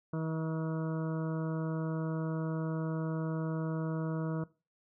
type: harmonic tone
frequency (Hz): 160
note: D#3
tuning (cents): +49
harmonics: 1 / 2 / 3 / 4 / 6 / 7 / 8 / 9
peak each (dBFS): -33 / -39 / -43 / -45 / -49 / -50 / -51 / -52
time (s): 0.13-4.44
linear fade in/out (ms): 5
effects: noise-tail reverb RT60 0.3 s tail -19 dB re dry